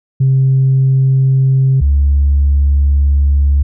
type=tone pair in turn; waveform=sine; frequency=133.2 / 70.56 Hz; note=C3 / C#2; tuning=+31 / +31 cents; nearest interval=major seventh; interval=1100 cents; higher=first; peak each=-6 dBFS; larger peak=neither; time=0.2-1.81 / 1.81-3.63 s; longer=second; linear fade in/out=10 ms; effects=tanh soft clip ceiling -4 dBFS